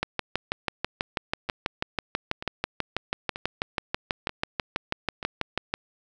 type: two click trains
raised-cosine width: 0.3 ms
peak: -9 / -18 dBFS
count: 36 / 5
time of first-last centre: 0.03-5.74 / 1.49-5.228 s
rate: 6.13 / 1.07 Hz
effects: none